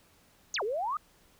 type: exponential two-way sweep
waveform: sine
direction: down then up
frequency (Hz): 7010 to 386.1 to 1292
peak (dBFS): -29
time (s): 0.54-0.97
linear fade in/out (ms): 2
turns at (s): 0.63
effects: pink hiss -63 dBFS RMS until 1.39 s